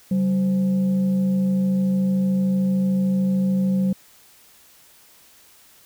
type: tone with frequency modulation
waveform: sine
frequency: 190.2 Hz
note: F#3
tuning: 48 cents sharp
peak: -17 dBFS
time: 0.11-3.93 s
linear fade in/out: 5 ms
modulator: 327 Hz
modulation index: 0.31
effects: white hiss -52 dBFS RMS until 5.85 s